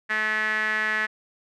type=tone with band-pass filter; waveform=sawtooth; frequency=215.8 Hz; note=A3; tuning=33 cents flat; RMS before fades=-25 dBFS; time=0.09-1.07 s; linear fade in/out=20 ms; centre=1800 Hz; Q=7.2; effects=none